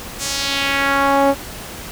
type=tone with band-pass filter sweep; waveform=sawtooth; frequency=277.2 Hz; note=C#4; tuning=in tune; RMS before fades=-17 dBFS; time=0.18-1.35 s; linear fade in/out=50 ms; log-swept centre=7800 to 570 Hz; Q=1.6; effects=pink hiss -32 dBFS RMS until 1.91 s